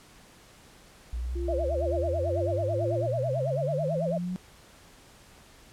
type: exponential sweep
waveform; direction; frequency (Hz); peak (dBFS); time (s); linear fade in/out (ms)
sine; up; 58.27 to 185; -29; 1.13-4.36; 0
type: tone with tremolo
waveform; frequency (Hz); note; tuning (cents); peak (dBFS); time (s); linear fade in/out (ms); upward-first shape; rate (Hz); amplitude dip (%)
sine; 346.4; F4; -14; -31; 1.35-3.07; 10; triangle; 2.1; 65
type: tone with vibrato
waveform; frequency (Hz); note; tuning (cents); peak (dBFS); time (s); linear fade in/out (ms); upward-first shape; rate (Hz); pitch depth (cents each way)
sine; 587.3; D5; 0; -27; 1.48-4.18; 5; sine; 9.1; 250
effects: pink hiss -54 dBFS RMS until 5.72 s + low-pass 11000 Hz 12 dB/octave